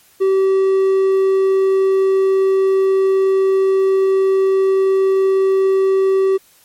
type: tone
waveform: triangle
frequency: 384.5 Hz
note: G4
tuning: 33 cents flat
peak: -9 dBFS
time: 0.2-6.38 s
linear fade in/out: 20 ms
effects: white hiss -51 dBFS RMS until 6.64 s + MP3 64 kbps